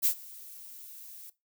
violet noise with ADSR envelope, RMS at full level -23 dBFS, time 0.02-1.3 s, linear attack 37 ms, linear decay 84 ms, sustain -24 dB, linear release 6 ms, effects noise-tail reverb RT60 0.2 s tail -17 dB re dry

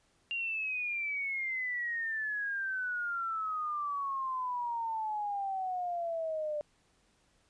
sine exponential sweep, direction down, 2794 to 591 Hz, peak -32 dBFS, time 0.31-6.61 s, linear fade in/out 0 ms, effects pink hiss -70 dBFS RMS until 7.49 s + resampled to 22050 Hz

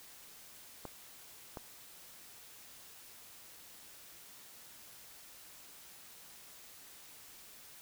clicks, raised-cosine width 1 ms, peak -28 dBFS, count 2, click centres 0.853 / 1.572 s, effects white hiss -55 dBFS RMS until 7.81 s

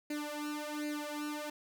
sawtooth tone with flanger, 297.7 Hz, D4, 24 cents sharp, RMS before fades -39 dBFS, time 0.1-1.5 s, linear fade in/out 5 ms, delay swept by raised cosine 0.44 to 2.64 ms, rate 1.3 Hz, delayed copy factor +0.9, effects none

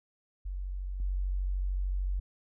sine tone with level steps, 46.69 Hz, F#1, 16 cents sharp, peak -33 / -28 dBFS, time 0.45-2.2 s, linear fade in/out 10 ms, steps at 1 s, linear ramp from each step 2 ms, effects none

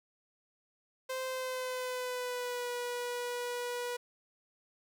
sawtooth tone with pitch glide, 519 to 487 Hz, C5 to B4, -14 to -24 cents, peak -31 dBFS, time 1.09-3.97 s, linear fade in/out 10 ms, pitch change -110 cents, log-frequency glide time 1.26-2.7 s, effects none

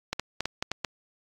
clicks, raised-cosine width 0.2 ms, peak -11 dBFS, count 7, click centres 0.13 / 0.196 / 0.406 / 0.456 / 0.625 / 0.716 / 0.847 s, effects AAC 48 kbps

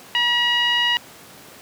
10% pulse tone with low-pass filter, 960 Hz, B5, 49 cents flat, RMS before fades -19 dBFS, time 0.15-0.97 s, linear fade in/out 0 ms, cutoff 2600 Hz, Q 4.8, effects pink hiss -43 dBFS RMS until 1.61 s + high-pass 150 Hz 12 dB/octave

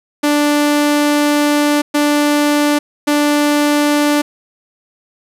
sawtooth tone bursts at uneven times, 293.7 Hz, D4, in tune, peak -7 dBFS, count 3, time 0.23-1.82 / 1.94-2.79 / 3.07-4.22 s, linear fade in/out 10 ms, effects resampled to 32000 Hz + 7-bit

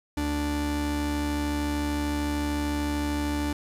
45% pulse tone pair together, 73.3 / 293.2 Hz, D2 / D4, -3 / -3 cents, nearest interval 2 octaves, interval 2400 cents, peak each -30 / -28 dBFS, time 0.17-3.53 s, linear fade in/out 5 ms, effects resampled to 32000 Hz + 10-bit

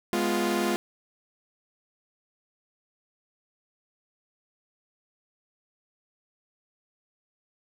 sawtooth chord, F diminished, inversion first, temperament equal, 207.7 / 246.9 / 349.2 Hz, Ab3 / Cb4 / F4, 0 / 0 / 0 cents, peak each -25 / -27 / -23 dBFS, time 0.13-0.76 s, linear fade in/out 0 ms, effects none

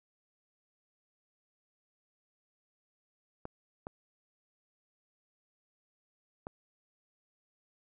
clicks, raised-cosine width 1 ms, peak -26 dBFS, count 3, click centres 3.454 / 3.869 / 6.469 s, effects none

